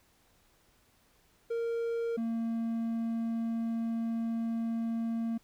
triangle tone pair in turn, 463.8 / 228.7 Hz, A#4 / A#3, -9 / -33 cents, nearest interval octave, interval 1224 cents, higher first, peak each -28 dBFS, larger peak neither, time 1.5-2.17 / 2.17-5.38 s, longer second, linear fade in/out 10 ms, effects pink hiss -67 dBFS RMS until 5.43 s

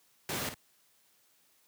pink noise with echo, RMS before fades -35 dBFS, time 0.29-0.49 s, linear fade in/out 2 ms, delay 52 ms, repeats 1, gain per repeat -9 dB, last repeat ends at 0.542 s, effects white hiss -68 dBFS RMS until 1.67 s + high-pass 100 Hz 12 dB/octave

